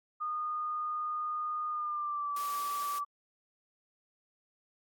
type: tone with pitch glide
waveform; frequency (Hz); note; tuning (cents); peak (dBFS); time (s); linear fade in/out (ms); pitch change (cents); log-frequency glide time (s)
sine; 1226 to 1157.2; D#6 to D6; -26 to -26; -32; 0.2-3.05; 20; -100; 1.69-2.32
type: high-pass noise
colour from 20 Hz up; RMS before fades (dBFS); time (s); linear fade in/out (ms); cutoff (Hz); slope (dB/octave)
white; -44; 2.36-2.99; 5; 320; 12
effects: AAC 64 kbps